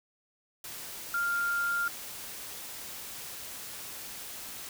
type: tone in noise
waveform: sine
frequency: 1396.9 Hz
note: F6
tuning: in tune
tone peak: -27 dBFS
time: 1.14-1.88 s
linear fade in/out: 2 ms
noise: white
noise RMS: -42 dBFS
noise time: 0.64-4.69 s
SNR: +12 dB
effects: none